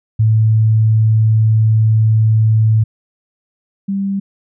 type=tone pair in turn; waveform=sine; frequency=110 / 196.73 Hz; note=A2 / G3; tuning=0 / +6 cents; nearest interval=minor seventh; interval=1006 cents; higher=second; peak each=-8 / -15 dBFS; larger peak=first; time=0.19-2.84 / 3.88-4.2 s; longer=first; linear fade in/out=10 ms; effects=none